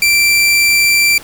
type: tone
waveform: sawtooth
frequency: 2349 Hz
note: D7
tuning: in tune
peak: -5 dBFS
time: 0.02-1.18 s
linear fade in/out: 2 ms
effects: pink hiss -35 dBFS RMS until 1.23 s